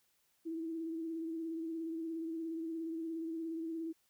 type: tone with vibrato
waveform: sine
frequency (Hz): 326.6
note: E4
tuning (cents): -16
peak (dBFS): -37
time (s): 0.45-3.93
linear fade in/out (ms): 20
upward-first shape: sine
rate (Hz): 17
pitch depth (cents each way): 33
effects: white hiss -75 dBFS RMS until 4.09 s